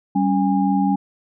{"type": "tone cluster", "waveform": "sine", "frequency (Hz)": [194.1, 278.7, 816], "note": ["G3", "C#4", "G#5"], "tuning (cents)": [-17, 9, -31], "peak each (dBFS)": [-18, -20, -22], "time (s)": [0.15, 0.96], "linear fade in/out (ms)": 10, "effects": []}